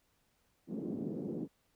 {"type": "band-pass noise", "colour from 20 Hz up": "white", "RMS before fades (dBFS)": -39, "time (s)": [0.67, 1.48], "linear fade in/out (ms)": 50, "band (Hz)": [160, 340], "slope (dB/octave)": 24, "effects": ["pink hiss -75 dBFS RMS until 1.75 s"]}